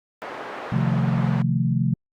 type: band-pass noise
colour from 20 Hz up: pink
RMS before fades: -34 dBFS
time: 0.22-1.42 s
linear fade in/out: 0 ms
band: 460 to 1500 Hz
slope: 12 dB/octave
type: chord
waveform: sine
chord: F dominant seventh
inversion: second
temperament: equal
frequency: 130.81 / 155.56 / 174.61 / 220 Hz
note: C3 / Eb3 / F3 / A3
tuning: 0 / 0 / 0 / 0 cents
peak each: -22 / -26 / -24 / -26 dBFS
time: 0.72-1.94 s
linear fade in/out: 5 ms
effects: Opus 48 kbps